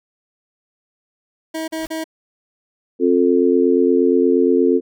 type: tone bursts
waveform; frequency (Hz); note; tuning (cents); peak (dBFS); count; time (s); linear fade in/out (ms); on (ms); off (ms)
25% pulse; 320; D#4; +49; -19; 3; 1.54-2.042; 10; 140; 41
type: noise with exponential growth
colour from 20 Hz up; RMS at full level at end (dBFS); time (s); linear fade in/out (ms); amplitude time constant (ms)
pink; -33; 1.71-1.87; 2; 34
type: harmonic tone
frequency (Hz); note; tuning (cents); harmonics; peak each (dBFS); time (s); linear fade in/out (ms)
88.5; F2; +23; 3 / 4 / 5; -16 / -16 / -16; 2.99-4.81; 50
effects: none